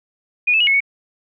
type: tone with pitch steps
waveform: sine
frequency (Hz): 2456 / 2620 / 2903 / 2189 / 2223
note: D#7 / E7 / F#7 / C#7 / C#7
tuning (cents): -23 / -11 / -34 / -22 / +4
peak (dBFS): -12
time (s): 0.47-0.805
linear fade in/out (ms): 10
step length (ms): 67
effects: none